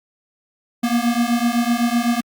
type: beating tone pair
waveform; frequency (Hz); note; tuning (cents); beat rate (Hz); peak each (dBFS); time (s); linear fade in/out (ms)
square; 233.7 / 241.6; A#3 / B3; +5 / -38; 7.9; -20; 0.83-2.21; 10
effects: Opus 48 kbps